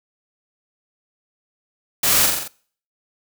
white noise with echo, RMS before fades -18 dBFS, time 2.03-2.26 s, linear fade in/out 5 ms, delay 44 ms, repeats 5, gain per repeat -3 dB, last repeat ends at 2.48 s, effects noise-tail reverb RT60 0.5 s tail -23 dB re dry

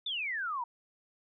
sine exponential sweep, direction down, 3639 to 923 Hz, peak -32 dBFS, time 0.06-0.64 s, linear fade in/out 5 ms, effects none

